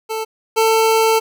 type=tone pair in turn; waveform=25% pulse; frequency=441.7 / 445.8 Hz; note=A4 / A4; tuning=+7 / +23 cents; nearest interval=unison; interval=16 cents; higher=second; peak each=-17 / -8 dBFS; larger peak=second; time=0.09-0.25 / 0.56-1.2 s; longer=second; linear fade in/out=20 ms; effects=none